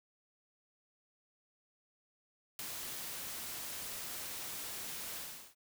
white noise with ADSR envelope, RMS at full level -38 dBFS, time 2.59-5.55 s, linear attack 3 ms, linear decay 5 ms, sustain -5 dB, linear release 380 ms, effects none

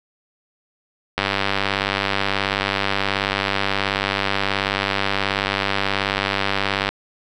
click train, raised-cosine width 0.3 ms, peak -3 dBFS, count 564, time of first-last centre 1.18-6.89 s, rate 98.6 Hz, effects none

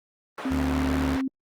white band-pass noise, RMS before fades -35 dBFS, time 0.38-1.21 s, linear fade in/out 0 ms, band 370 to 1400 Hz, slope 12 dB/octave
sine tone with pitch glide, 263.2 to 265.6 Hz, C4 to C4, +10 to +26 cents, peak -24 dBFS, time 0.45-1.28 s, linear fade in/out 5 ms, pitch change +16 cents, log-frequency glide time 0.75-1.13 s
sawtooth tone with vibrato, 73.42 Hz, D2, in tune, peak -23 dBFS, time 0.5-1.17 s, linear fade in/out 20 ms, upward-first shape sine, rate 4.7 Hz, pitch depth 24 cents each way
effects Opus 24 kbps

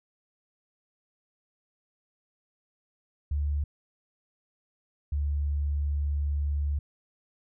sine tone pair in turn, 72.8 / 72.38 Hz, D2 / D2, -15 / -25 cents, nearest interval unison, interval 10 cents, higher first, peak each -25 / -25 dBFS, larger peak neither, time 3.31-3.64 / 5.12-6.79 s, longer second, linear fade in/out 5 ms, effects none

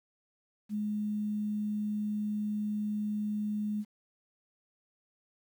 sine tone with quantisation, 210 Hz, G#3, 19 cents sharp, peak -30 dBFS, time 0.69-3.85 s, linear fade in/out 50 ms, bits 10, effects none

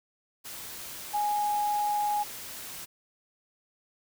sine tone in noise, 830.6 Hz, G#5, in tune, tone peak -25 dBFS, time 1.13-2.24 s, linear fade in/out 20 ms, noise white, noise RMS -41 dBFS, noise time 0.44-2.86 s, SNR +13 dB, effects none

